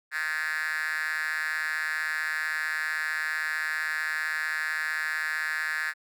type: tone with high-pass filter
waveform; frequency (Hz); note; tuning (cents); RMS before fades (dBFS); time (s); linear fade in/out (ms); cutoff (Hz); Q
5% pulse; 155.56; D#3; 0; -30; 0.11-5.94; 50; 1700; 6.7
effects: none